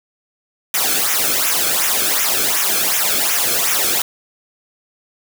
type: noise with flanger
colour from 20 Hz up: white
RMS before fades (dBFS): -17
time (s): 0.74-4.02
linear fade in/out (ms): 2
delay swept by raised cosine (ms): 0.22 to 1.07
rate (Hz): 2.7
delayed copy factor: -0.75
effects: none